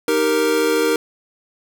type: chord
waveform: square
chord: Eb major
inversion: none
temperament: equal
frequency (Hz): 311.1 / 392 / 466.2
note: Eb4 / G4 / Bb4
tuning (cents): 0 / 0 / 0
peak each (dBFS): -22 / -23 / -18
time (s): 0.08-0.96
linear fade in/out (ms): 2
effects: none